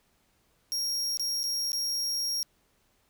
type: tone with dropouts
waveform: 40% pulse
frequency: 5588 Hz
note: F8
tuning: in tune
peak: -27 dBFS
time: 0.72-2.43 s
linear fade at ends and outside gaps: 0 ms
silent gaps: 1.172-1.196 / 1.432-1.439 / 1.719-1.731 s
effects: pink hiss -69 dBFS RMS until 3.09 s